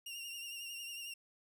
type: tone with vibrato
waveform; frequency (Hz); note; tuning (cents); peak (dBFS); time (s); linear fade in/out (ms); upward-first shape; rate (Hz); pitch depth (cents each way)
sawtooth; 2794; F7; 0; -40; 0.06-1.14; 5; triangle; 11; 49
effects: none